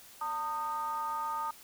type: ring-modulated tone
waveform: triangle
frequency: 164 Hz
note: E3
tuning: 9 cents flat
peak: -27 dBFS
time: 0.21-1.51 s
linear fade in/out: 5 ms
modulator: 1070 Hz
effects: white hiss -54 dBFS RMS until 1.63 s